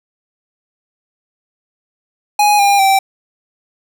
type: tone with pitch steps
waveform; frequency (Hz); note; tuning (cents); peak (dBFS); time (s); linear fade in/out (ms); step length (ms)
square; 830.6 / 803.7 / 777.7; G#5 / G5 / G5; 0 / +43 / -14; -9; 2.39-2.99; 5; 200
effects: none